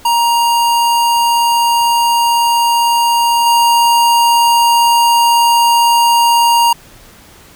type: tone with level steps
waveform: square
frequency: 939 Hz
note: A#5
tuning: 12 cents sharp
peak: -10 / -8 dBFS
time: 0.05-6.73 s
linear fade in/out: 5 ms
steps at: 3.46 s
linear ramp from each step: 5 ms
effects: pink hiss -41 dBFS RMS until 7.55 s